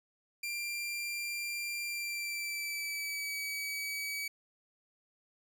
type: tone with pitch glide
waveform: sawtooth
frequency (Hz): 2376 to 2279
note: D7 to C#7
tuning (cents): +20 to +47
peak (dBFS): -32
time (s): 0.43-4.28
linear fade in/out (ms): 5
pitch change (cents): -73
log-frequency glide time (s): 1.85-3.35
effects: none